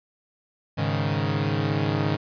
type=chord; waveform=sawtooth; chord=Ab suspended fourth; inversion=none; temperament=equal; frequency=103.83 / 138.59 / 155.56 Hz; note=Ab2 / Db3 / Eb3; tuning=0 / 0 / 0 cents; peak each=-23 dBFS; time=0.77-2.17 s; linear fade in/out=20 ms; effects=resampled to 11025 Hz